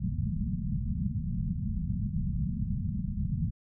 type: low-pass noise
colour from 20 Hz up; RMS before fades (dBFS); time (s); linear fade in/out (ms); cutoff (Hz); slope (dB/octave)
white; -31; 0-3.51; 20; 220; 96
effects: none